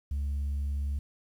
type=tone; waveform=sine; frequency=70.7 Hz; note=C#2; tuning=35 cents sharp; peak=-26 dBFS; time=0.11-0.99 s; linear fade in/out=5 ms; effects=tanh soft clip ceiling -27 dBFS + 10-bit